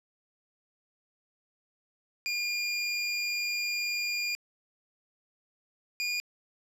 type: tone pair in turn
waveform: 25% pulse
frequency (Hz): 2413 / 2428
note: D7 / D#7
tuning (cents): +46 / -43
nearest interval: unison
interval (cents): 11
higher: second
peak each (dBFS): -25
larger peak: neither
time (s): 2.26-4.35 / 6-6.2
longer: first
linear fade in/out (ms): 0
effects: low-pass 11000 Hz 12 dB/octave + 10-bit